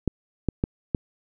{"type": "clicks", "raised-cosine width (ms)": 3, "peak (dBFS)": -9, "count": 4, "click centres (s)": [0.077, 0.487, 0.639, 0.948], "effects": []}